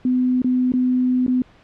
sine tone with dropouts, 252.5 Hz, B3, 39 cents sharp, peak -15 dBFS, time 0.05-1.42 s, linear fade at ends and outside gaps 2 ms, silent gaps 0.419-0.444 / 0.72-0.737 / 1.265-1.279 s, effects pink hiss -51 dBFS RMS until 1.63 s + low-pass 3000 Hz 12 dB/octave

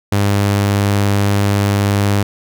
sawtooth tone, 100.9 Hz, G#2, 49 cents flat, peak -8 dBFS, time 0.12-2.23 s, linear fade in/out 5 ms, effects none

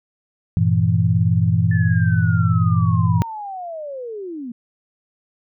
sine chord, E diminished, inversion first, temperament equal, 98 / 116.54 / 164.81 Hz, G2 / Bb2 / E3, 0 / 0 / 0 cents, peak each -18 dBFS, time 0.57-3.22 s, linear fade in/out 0 ms
sine linear sweep, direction down, 1760 to 226.1 Hz, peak -27 dBFS, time 1.71-4.52 s, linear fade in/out 5 ms
effects none

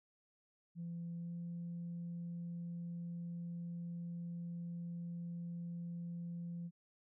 sine tone with pitch glide, 170 to 171.48 Hz, F3 to F3, -46 to -31 cents, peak -40 dBFS, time 0.75-6.71 s, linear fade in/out 50 ms, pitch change +15 cents, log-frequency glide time 1.17-1.32 s, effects tanh soft clip ceiling -38 dBFS

